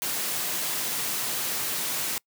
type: high-pass noise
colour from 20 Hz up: white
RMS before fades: -29 dBFS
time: 0.02-2.18 s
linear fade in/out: 0 ms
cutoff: 110 Hz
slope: 96 dB/octave
effects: noise-tail reverb RT60 0.1 s tail -26 dB re dry